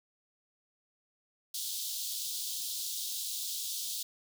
pink high-pass noise, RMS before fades -37 dBFS, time 1.54-4.03 s, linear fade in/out 5 ms, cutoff 3400 Hz, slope 48 dB/octave, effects none

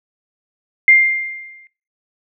sine tone with exponential decay, 2105 Hz, C7, 10 cents sharp, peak -4 dBFS, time 0.88-1.67 s, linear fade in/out 1 ms, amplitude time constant 170 ms, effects noise-tail reverb RT60 0.4 s tail -21 dB re dry

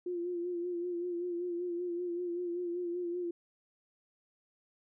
sine tone with vibrato, 350.4 Hz, F4, 6 cents sharp, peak -33 dBFS, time 0.06-3.31 s, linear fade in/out 5 ms, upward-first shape sine, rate 5.2 Hz, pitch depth 42 cents each way, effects none

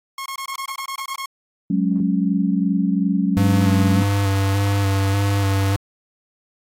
sawtooth tone bursts, 1084 Hz, C#6, 39 cents flat, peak -23 dBFS, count 11, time 0.18-1.258 s, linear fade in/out 2 ms, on 78 ms, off 22 ms
sine chord, F# suspended second, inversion none, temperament equal, 185 / 207.7 / 277.2 Hz, F#3 / G#3 / C#4, 0 / 0 / 0 cents, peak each -19 / -21 / -22 dBFS, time 1.7-4.03 s, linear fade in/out 5 ms
square tone with vibrato, 98.9 Hz, G2, 16 cents sharp, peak -17 dBFS, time 3.37-5.76 s, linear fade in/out 0 ms, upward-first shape square, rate 1.7 Hz, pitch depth 19 cents each way
effects AAC 48 kbps

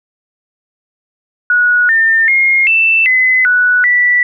sine tone with pitch steps, 1460 / 1804 / 2140 / 2661 / 2028 / 1477 / 1962 Hz, F#6 / A6 / C7 / E7 / B6 / F#6 / B6, -24 / +43 / +38 / +16 / +45 / -3 / -12 cents, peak -7 dBFS, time 1.5-4.23 s, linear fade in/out 2 ms, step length 390 ms, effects none

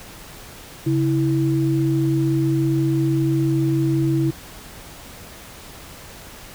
sine tone pair together, 137.5 / 327 Hz, C#3 / E4, -14 / -14 cents, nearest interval octave + minor third, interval 1500 cents, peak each -19 dBFS, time 0.86-4.31 s, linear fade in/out 10 ms, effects pink hiss -40 dBFS RMS until 6.54 s

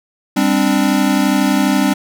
square chord, G suspended fourth, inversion none, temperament equal with one note detuned, 198.96 / 261.6 / 293.7 Hz, G3 / C4 / D4, +26 / 0 / 0 cents, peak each -17 dBFS, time 0.36-1.94 s, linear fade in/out 10 ms, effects none

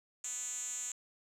5% pulse tone with band-pass filter, 246.9 Hz, B3, in tune, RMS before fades -40 dBFS, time 0.24-0.92 s, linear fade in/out 2 ms, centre 7200 Hz, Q 8.4, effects none

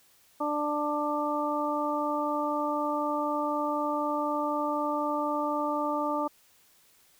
harmonic tone, 296 Hz, D4, 14 cents sharp, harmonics 1 / 2 / 3 / 4, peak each -32 / -32 / -32 / -32 dBFS, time 0.4-6.28 s, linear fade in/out 10 ms, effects white hiss -62 dBFS RMS until 7.19 s

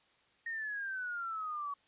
sine exponential sweep, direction down, 1864.7 to 1124 Hz, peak -36 dBFS, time 0.46-1.74 s, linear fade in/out 5 ms, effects white hiss -69 dBFS RMS until 1.87 s + resampled to 8000 Hz

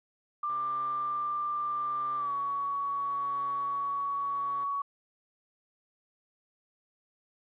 sine tone with pitch glide, 1187 to 1123 Hz, D6 to C#6, +18 to +22 cents, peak -29 dBFS, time 0.43-4.82 s, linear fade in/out 5 ms, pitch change -96 cents, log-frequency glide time 2.16-2.33 s
5% pulse tone with tremolo, 135.1 Hz, C#3, 44 cents flat, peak -37 dBFS, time 0.49-4.64 s, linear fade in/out 2 ms, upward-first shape triangle, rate 0.76 Hz, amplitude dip 60%
effects resampled to 8000 Hz + 11-bit

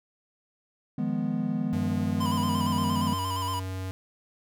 triangle chord, F half-diminished seventh, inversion third, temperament equal, 155.56 / 174.61 / 207.7 / 246.9 Hz, Eb3 / F3 / Ab3 / Cb4, 0 / 0 / 0 / 0 cents, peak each -31 / -32 / -28 / -28 dBFS, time 0.98-3.14 s, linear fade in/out 5 ms
square tone with pitch glide, 95.8 to 93.94 Hz, G2 to F#2, -39 to +27 cents, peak -32 dBFS, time 1.73-3.91 s, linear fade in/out 0 ms, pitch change -34 cents, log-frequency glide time 2.43-2.56 s
square tone with vibrato, 1006 Hz, B5, 32 cents sharp, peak -30 dBFS, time 2.2-3.6 s, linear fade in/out 10 ms, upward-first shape square, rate 8.6 Hz, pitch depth 49 cents each way
effects none

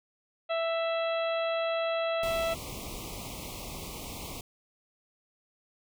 harmonic tone, 661 Hz, E5, 5 cents sharp, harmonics 1 / 2 / 3 / 4 / 5 / 6, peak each -28 / -36 / -42 / -39 / -42 / -45 dBFS, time 0.49-2.55 s, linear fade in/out 20 ms
pink band-stop noise, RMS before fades -40 dBFS, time 2.23-4.41 s, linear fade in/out 2 ms, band 1200 to 2100 Hz, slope 96 dB/octave
effects none

